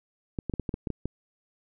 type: clicks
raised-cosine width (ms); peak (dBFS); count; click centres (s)
3; -17; 9; 0.388 / 0.497 / 0.538 / 0.597 / 0.692 / 0.741 / 0.872 / 0.903 / 1.056
effects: none